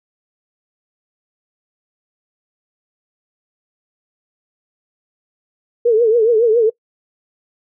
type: tone with vibrato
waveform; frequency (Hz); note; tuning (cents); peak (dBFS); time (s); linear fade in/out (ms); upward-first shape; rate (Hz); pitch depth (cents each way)
sine; 455; A#4; -42; -9; 5.85-6.7; 10; triangle; 7.2; 130
effects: noise-tail reverb RT60 0.1 s tail -22 dB re dry